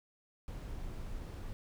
brown noise, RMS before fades -42 dBFS, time 0.48-1.53 s, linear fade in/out 0 ms, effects none

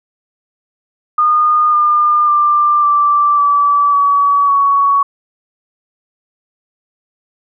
sine tone with pitch steps, 1222 / 1204.5 / 1187.2 / 1170.2 / 1153.4 / 1136.9 / 1120.6 Hz, D#6 / D6 / D6 / D6 / D6 / C#6 / C#6, -32 / +43 / +18 / -7 / -32 / +43 / +18 cents, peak -8 dBFS, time 1.18-5.03 s, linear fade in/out 5 ms, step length 550 ms, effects none

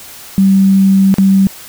sine tone with dropouts, 193.6 Hz, G3, 21 cents flat, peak -5 dBFS, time 0.38-1.47 s, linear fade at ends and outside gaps 0 ms, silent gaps 1.141-1.184 s, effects white hiss -33 dBFS RMS until 1.68 s

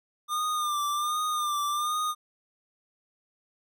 square tone with vibrato, 1203 Hz, D6, 41 cents sharp, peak -27 dBFS, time 0.28-2.15 s, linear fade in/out 50 ms, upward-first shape sine, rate 1.3 Hz, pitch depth 49 cents each way, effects none

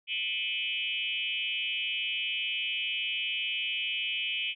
sine tone with frequency modulation, 2774 Hz, F7, 12 cents flat, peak -29 dBFS, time 0.07-4.55 s, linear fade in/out 50 ms, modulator 195 Hz, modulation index 2.3, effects none

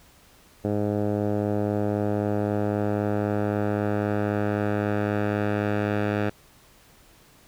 10% pulse tone with low-pass filter sweep, 103.83 Hz, G#2, in tune, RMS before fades -25 dBFS, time 0.64-6.3 s, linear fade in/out 10 ms, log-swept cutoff 600 to 2200 Hz, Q 0.97, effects pink hiss -55 dBFS RMS until 7.47 s

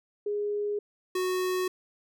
sine / square tone pair in turn, 413.3 / 368.2 Hz, G#4 / F#4, -8 / -8 cents, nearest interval major second, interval 200 cents, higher first, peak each -27 dBFS, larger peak neither, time 0.26-0.79 / 1.15-1.68 s, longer neither, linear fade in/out 5 ms, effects none

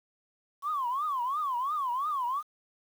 sine tone with vibrato, 1090 Hz, C#6, 29 cents flat, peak -27 dBFS, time 0.62-2.43 s, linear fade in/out 50 ms, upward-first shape triangle, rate 2.9 Hz, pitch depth 260 cents each way, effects tanh soft clip ceiling -23 dBFS + 9-bit

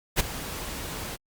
pink noise with ADSR envelope, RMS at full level -20 dBFS, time 0.16-1.17 s, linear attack 39 ms, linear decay 12 ms, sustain -15 dB, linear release 30 ms, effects Opus 48 kbps

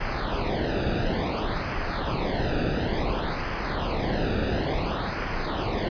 brown noise with flanger, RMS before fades -27 dBFS, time 0-5.89 s, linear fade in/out 10 ms, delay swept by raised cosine 0.26 to 0.96 ms, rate 0.57 Hz, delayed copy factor -0.75, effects resampled to 11025 Hz

